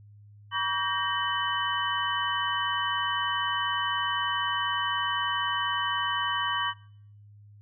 sine tone cluster, 961 / 1138 / 1578 / 1865 / 3008 Hz, B5 / C#6 / G6 / A#6 / F#7, -48 / +45 / +11 / 0 / +28 cents, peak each -33 / -30 / -34 / -34 / -31 dBFS, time 0.51-6.74 s, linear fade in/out 50 ms, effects noise-tail reverb RT60 0.6 s tail -20 dB re dry + added 103 Hz sine -49 dBFS peak until 7.61 s

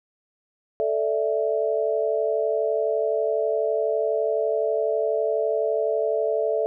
sine chord, A suspended fourth, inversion none, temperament equal, 440 / 587.3 / 659.3 Hz, A4 / D5 / E5, 0 / 0 / 0 cents, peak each -24 / -26 / -25 dBFS, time 0.8-6.66 s, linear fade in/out 0 ms, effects none

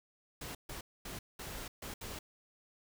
pink noise bursts at uneven times, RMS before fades -44 dBFS, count 6, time 0.41-0.55 / 0.69-0.81 / 1.05-1.19 / 1.39-1.68 / 1.82-1.94 / 2.01-2.19 s, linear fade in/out 5 ms, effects none

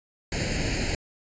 pink noise with comb filter, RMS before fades -27 dBFS, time 0.32-0.95 s, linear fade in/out 2 ms, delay 0.43 ms, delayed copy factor +0.85, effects resampled to 16000 Hz

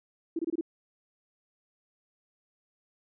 sine tone bursts, 330.5 Hz, E4, 5 cents sharp, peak -27 dBFS, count 5, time 0.36-0.611 s, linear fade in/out 5 ms, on 31 ms, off 24 ms, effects none

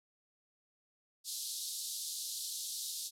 pink band-pass noise, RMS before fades -41 dBFS, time 1.24-3.11 s, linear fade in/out 50 ms, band 3700 to 13000 Hz, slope 48 dB/octave, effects none

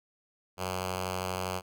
5% pulse tone with notch filter, 92.5 Hz, F#2, in tune, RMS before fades -34 dBFS, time 0.57-1.62 s, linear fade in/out 50 ms, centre 280 Hz, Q 1.4, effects none

